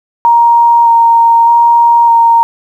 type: tone with vibrato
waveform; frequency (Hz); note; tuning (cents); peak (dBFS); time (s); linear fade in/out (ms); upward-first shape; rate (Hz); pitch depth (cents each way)
sine; 932.3; A#5; 0; -3; 0.25-2.43; 0; square; 0.82; 10
effects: 7-bit